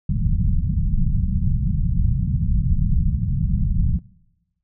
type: low-pass noise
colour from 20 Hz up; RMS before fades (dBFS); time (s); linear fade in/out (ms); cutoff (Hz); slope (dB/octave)
pink; -19; 0.09-3.99; 5; 190; 48
effects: noise-tail reverb RT60 1.0 s tail -23 dB re dry